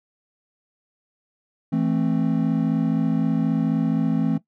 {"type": "chord", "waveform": "triangle", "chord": "A minor", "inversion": "second", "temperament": "just", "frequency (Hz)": [165, 220, 264], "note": ["E3", "A3", "C4"], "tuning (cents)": [2, 0, 16], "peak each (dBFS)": -21, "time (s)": [1.72, 4.38], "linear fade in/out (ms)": 10, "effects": ["noise-tail reverb RT60 0.1 s tail -17 dB re dry"]}